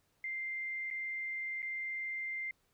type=tone with dropouts; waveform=sine; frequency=2093 Hz; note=C7; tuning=in tune; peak=-36 dBFS; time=0.24-2.51 s; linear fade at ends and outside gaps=2 ms; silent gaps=0.903-0.91 / 1.62-1.627 s; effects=pink hiss -75 dBFS RMS until 2.73 s